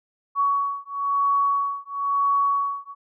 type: beating tone pair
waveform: sine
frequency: 1122 / 1123 Hz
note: C#6 / C#6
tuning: +21 / +22 cents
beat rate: 1 Hz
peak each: -23 dBFS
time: 0.35-2.95 s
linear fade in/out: 50 ms
effects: none